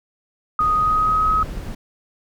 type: tone with pitch glide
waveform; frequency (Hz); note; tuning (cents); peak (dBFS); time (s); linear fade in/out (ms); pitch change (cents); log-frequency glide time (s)
sine; 1244.5 to 1271.4; D#6 to D#6; 0 to +37; -15; 0.59-1.43; 2; +37; 0.73-1.29
type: noise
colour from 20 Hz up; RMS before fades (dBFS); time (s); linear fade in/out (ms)
brown; -28; 0.6-1.75; 5
effects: none